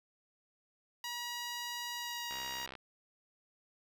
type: tone with pitch glide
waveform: 10% pulse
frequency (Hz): 960 to 950.1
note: B5 to A#5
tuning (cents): -49 to +33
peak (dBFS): -30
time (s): 1.04-2.66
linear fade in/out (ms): 2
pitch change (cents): -18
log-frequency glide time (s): 1.94-2.3
type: click train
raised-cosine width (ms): 0.3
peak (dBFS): -29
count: 30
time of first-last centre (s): 2.31-2.753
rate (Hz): 65.5
effects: none